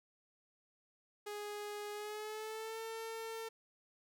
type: tone with pitch glide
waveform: sawtooth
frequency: 415.1 to 450.1 Hz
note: G#4 to A4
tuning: -1 to +39 cents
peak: -38 dBFS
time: 1.26-3.49 s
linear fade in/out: 10 ms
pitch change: +140 cents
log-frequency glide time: 1.92-2.82 s
effects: none